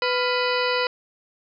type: harmonic tone with a mistuned harmonic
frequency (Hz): 497.5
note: B4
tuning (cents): +13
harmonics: 1 / 2 / 3 / 4 / 5 / 6 / 8 / 9 / 10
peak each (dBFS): -24 / -27 / -29 / -30 / -31 / -32 / -33 / -34 / -34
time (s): 0.02-0.87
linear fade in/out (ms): 2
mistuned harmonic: 3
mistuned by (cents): -110
effects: none